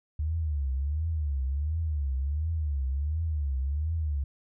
sine tone with vibrato, 73.42 Hz, D2, in tune, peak -26 dBFS, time 0.19-4.24 s, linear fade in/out 5 ms, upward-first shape triangle, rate 1.4 Hz, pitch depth 220 cents each way, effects none

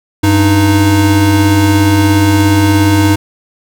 square tone pair together, 97.4 / 309.2 Hz, G2 / D#4, -11 / -11 cents, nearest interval octave + minor sixth, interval 2000 cents, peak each -10 dBFS, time 0.23-3.16 s, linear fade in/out 10 ms, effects none

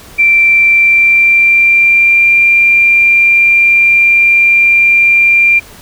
sine tone with pitch glide, 2349 to 2380 Hz, D7 to D7, 0 to +22 cents, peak -4 dBFS, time 0.18-5.6 s, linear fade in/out 20 ms, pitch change +22 cents, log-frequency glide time 0.71-2.33 s, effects pink hiss -35 dBFS RMS until 5.81 s

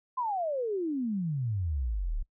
sine exponential sweep, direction down, 1046.5 to 32.7 Hz, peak -28 dBFS, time 0.17-2.23 s, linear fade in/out 10 ms, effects noise-tail reverb RT60 0.1 s tail -22 dB re dry

